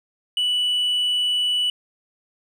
triangle tone with tanh clipping, 2960 Hz, F#7, in tune, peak -19 dBFS, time 0.37-1.7 s, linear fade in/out 2 ms, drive 6 dB, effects none

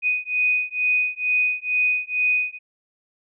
sine beating tone pair, 2489 / 2491.2 Hz, D#7 / D#7, 0 / +2 cents, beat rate 2.2 Hz, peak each -22 / -22 dBFS, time 0.02-2.59 s, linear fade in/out 50 ms, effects none

